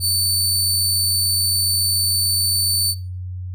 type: tone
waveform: 20% pulse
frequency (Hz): 4527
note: C#8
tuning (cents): +36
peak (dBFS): -11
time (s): 0-2.95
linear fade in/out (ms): 50
effects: noise-tail reverb RT60 0.4 s tail -22 dB re dry + added 91 Hz sine -26 dBFS peak until 3.54 s